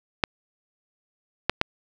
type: clicks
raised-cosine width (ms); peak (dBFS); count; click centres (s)
0.3; -3; 3; 0.238 / 1.496 / 1.614
effects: none